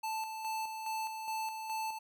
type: tone with tremolo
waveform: square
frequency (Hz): 880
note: A5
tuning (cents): 0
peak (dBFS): -35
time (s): 0.03-1.99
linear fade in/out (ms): 10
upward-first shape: square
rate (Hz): 2.4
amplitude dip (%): 45
effects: none